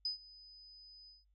sine tone with ADSR envelope, 5000 Hz, D#8, 8 cents sharp, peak -32 dBFS, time 0.05-1.25 s, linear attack 4 ms, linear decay 120 ms, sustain -22 dB, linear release 170 ms, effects noise-tail reverb RT60 0.1 s tail -19 dB re dry + added 50 Hz sine -69 dBFS peak until 1.34 s

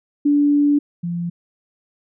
sine tone pair in turn, 289.8 / 172.32 Hz, D4 / F3, -23 / -23 cents, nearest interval major sixth, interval 900 cents, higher first, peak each -12 / -21 dBFS, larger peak first, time 0.25-0.79 / 1.03-1.3 s, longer first, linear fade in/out 10 ms, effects none

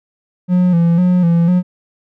triangle tone with vibrato, 174.61 Hz, F3, in tune, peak -7 dBFS, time 0.48-1.63 s, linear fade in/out 50 ms, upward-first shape square, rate 2 Hz, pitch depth 56 cents each way, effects none

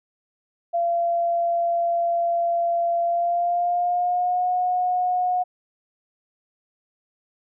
sine tone with pitch glide, 685 to 725.7 Hz, F5 to F#5, -34 to -34 cents, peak -19 dBFS, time 0.73-5.44 s, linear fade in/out 20 ms, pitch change +100 cents, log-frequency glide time 3.02-4.49 s, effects none

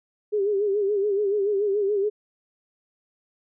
sine tone with vibrato, 405.5 Hz, G#4, 41 cents flat, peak -20 dBFS, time 0.32-2.1 s, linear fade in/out 20 ms, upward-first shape sine, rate 7 Hz, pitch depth 78 cents each way, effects none

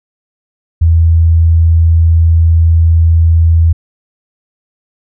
sine tone, 82.41 Hz, E2, in tune, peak -4 dBFS, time 0.81-3.73 s, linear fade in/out 10 ms, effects none

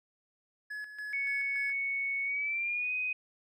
triangle tone with tremolo, 1698 Hz, G#6, 38 cents sharp, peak -35 dBFS, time 0.7-1.73 s, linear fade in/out 10 ms, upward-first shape square, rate 3.5 Hz, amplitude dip 60%
sine tone with pitch glide, 2217 to 2503 Hz, C#7 to D#7, 0 to +10 cents, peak -30 dBFS, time 1.13-3.13 s, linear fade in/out 5 ms, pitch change +210 cents, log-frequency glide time 2.24-2.92 s
effects none

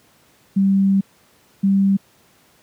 sine tone pair in turn, 195 / 195.81 Hz, G3 / G3, -9 / -2 cents, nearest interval unison, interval 7 cents, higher second, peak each -12 dBFS, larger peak neither, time 0.56-1.01 / 1.63-1.97 s, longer first, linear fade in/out 10 ms, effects pink hiss -55 dBFS RMS until 2.62 s + high-pass 100 Hz 12 dB/octave

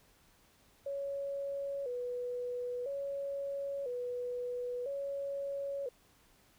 sine tone with vibrato, 523.3 Hz, C5, in tune, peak -35 dBFS, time 0.86-5.89 s, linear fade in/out 5 ms, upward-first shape square, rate 0.5 Hz, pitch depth 110 cents each way, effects pink hiss -66 dBFS RMS until 6.58 s

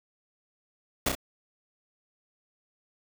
pink noise with echo, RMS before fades -25 dBFS, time 1.06-1.09 s, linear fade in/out 5 ms, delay 31 ms, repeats 2, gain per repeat -4 dB, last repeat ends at 1.152 s, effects none

